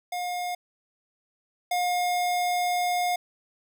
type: tone pair in turn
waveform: square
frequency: 714 / 714 Hz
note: F5 / F5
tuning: +38 / +38 cents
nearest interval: unison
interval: 0 cents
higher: neither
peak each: -29 / -24 dBFS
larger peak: second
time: 0.12-0.55 / 1.71-3.16 s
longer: second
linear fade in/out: 5 ms
effects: none